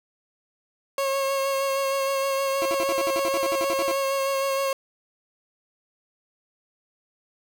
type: tone with vibrato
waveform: 30% pulse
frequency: 545 Hz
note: C#5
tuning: 29 cents flat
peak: -20 dBFS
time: 0.98-4.73 s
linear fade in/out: 2 ms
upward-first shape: sine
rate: 6.4 Hz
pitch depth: 19 cents each way
type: tone bursts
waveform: 20% pulse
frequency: 337 Hz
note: E4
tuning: 38 cents sharp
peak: -22 dBFS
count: 15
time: 2.62-3.914 s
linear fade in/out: 0 ms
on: 34 ms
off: 56 ms
effects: none